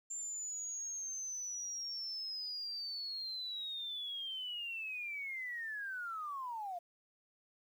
sine linear sweep, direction down, 7300 to 678 Hz, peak -39 dBFS, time 0.1-6.79 s, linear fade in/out 10 ms, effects 11-bit

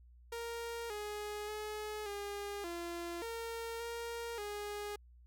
sawtooth tone with pitch steps, 466.2 / 417.7 / 424.7 / 406 / 343.2 / 459.8 / 466.9 / 413.4 Hz, A#4 / G#4 / G#4 / G#4 / F4 / A#4 / A#4 / G#4, 0 / +10 / +39 / -39 / -30 / -24 / +3 / -8 cents, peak -36 dBFS, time 0.32-4.96 s, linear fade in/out 5 ms, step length 580 ms, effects added 60 Hz sine -57 dBFS peak until 5.26 s

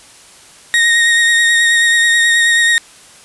35% pulse tone with vibrato, 1864.7 Hz, A#6, in tune, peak -7 dBFS, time 0.74-2.78 s, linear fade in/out 0 ms, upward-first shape sine, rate 9.3 Hz, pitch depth 20 cents each way, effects white hiss -41 dBFS RMS until 3.24 s + resampled to 24000 Hz

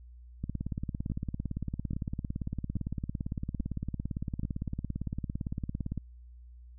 two click trains, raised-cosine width 5 ms, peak -21 / -21 dBFS, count 99 / 5, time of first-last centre 0.44-5.977 / 1.1-4.433 s, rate 17.7 / 1.2 Hz, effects added 60 Hz sine -48 dBFS peak until 6.78 s

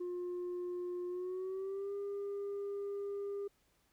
sine tone with pitch glide, 356 to 401.9 Hz, F4 to G4, +33 to +43 cents, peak -35 dBFS, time 0-3.48 s, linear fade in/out 10 ms, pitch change +210 cents, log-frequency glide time 1.08-1.93 s, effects tanh soft clip ceiling -36 dBFS + pink hiss -74 dBFS RMS until 3.92 s

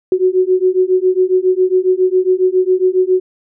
sine beating tone pair, 366.6 / 373.9 Hz, F#4 / F#4, -16 / +18 cents, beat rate 7.3 Hz, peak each -13 dBFS, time 0.12-3.2 s, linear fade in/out 2 ms, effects none

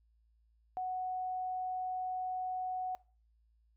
sine tone, 740 Hz, F#5, in tune, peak -34 dBFS, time 0.77-2.95 s, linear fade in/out 0 ms, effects noise-tail reverb RT60 0.4 s tail -22 dB re dry + added 56 Hz sine -67 dBFS peak until 3.76 s

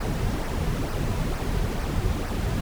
brown noise with flanger, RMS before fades -26 dBFS, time 0-2.61 s, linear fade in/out 10 ms, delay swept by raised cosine 0.27 to 3.67 ms, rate 2.2 Hz, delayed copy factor -0.5, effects none

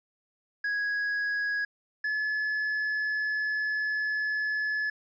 triangle tone pair in turn, 1661.2 / 1714.8 Hz, G#6 / A6, 0 / -45 cents, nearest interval minor second, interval 55 cents, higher second, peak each -25 dBFS, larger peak neither, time 0.64-1.65 / 2.04-4.9 s, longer second, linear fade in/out 5 ms, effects resampled to 16000 Hz

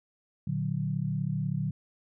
sine chord, Bb augmented, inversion none, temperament equal with one note detuned, 116.54 / 148.88 / 185 Hz, Bb2 / D3 / F#3, 0 / +24 / 0 cents, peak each -34 / -30 / -33 dBFS, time 0.47-1.71 s, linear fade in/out 5 ms, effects none

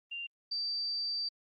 sine tone pair in turn, 2784 / 4655 Hz, F7 / D8, -6 / -16 cents, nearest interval major sixth, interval 890 cents, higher second, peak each -37 / -32 dBFS, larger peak second, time 0.11-0.27 / 0.51-1.29 s, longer second, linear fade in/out 10 ms, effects Opus 32 kbps

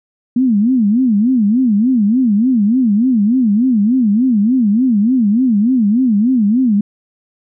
sine tone with vibrato, 229.9 Hz, A#3, 24 cents flat, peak -9 dBFS, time 0.36-6.81 s, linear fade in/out 5 ms, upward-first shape sine, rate 3.4 Hz, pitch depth 240 cents each way, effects none

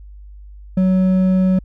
sine tone with hard clipping, 186.4 Hz, F#3, 13 cents sharp, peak -13 dBFS, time 0.77-1.59 s, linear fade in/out 5 ms, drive 5 dB, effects added 50 Hz sine -35 dBFS peak until 1.64 s

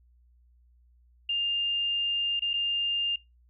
sine tone with dropouts, 2806 Hz, F7, 8 cents sharp, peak -25 dBFS, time 1.29-3.16 s, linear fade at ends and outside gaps 5 ms, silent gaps 2.396-2.42 / 2.534-2.538 s, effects noise-tail reverb RT60 0.2 s tail -21 dB re dry + added 60 Hz sine -58 dBFS peak until 3.49 s

